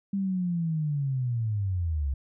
sine linear sweep, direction down, 199.8 to 65.41 Hz, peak -25 dBFS, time 0.13-2.14 s, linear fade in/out 5 ms, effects none

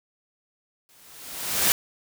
white noise with exponential growth, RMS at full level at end -18 dBFS, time 0.89-1.72 s, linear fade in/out 0 ms, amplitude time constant 180 ms, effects none

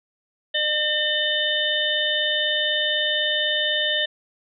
harmonic tone, 604 Hz, D5, 48 cents sharp, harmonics 1 / 3 / 5 / 6, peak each -28 / -25 / -24 / -25 dBFS, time 0.54-4.06 s, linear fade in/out 10 ms, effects none

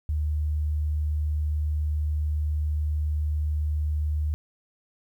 sine tone, 75.6 Hz, D#2, 49 cents flat, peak -23 dBFS, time 0.09-4.34 s, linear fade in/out 0 ms, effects 10-bit

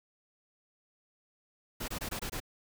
pink noise bursts, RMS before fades -37 dBFS, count 6, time 1.8-2.402 s, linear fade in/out 10 ms, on 82 ms, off 22 ms, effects none

